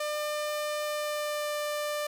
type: tone with pitch glide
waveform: sawtooth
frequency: 599 to 594.2 Hz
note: D5 to D5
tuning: +34 to +20 cents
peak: -26 dBFS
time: 0-2.07 s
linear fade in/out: 5 ms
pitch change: -14 cents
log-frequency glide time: 0.85-1.57 s
effects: none